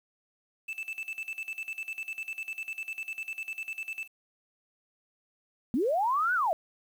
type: tone with tremolo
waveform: triangle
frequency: 2637 Hz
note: E7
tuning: in tune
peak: -31 dBFS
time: 0.68-4.08 s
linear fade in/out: 10 ms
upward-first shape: square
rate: 10 Hz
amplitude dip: 80%
type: linear two-way sweep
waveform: sine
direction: up then down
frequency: 212.1 to 1524 to 604 Hz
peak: -24 dBFS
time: 5.74-6.53 s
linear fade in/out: 0 ms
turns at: 6.34 s
effects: 9-bit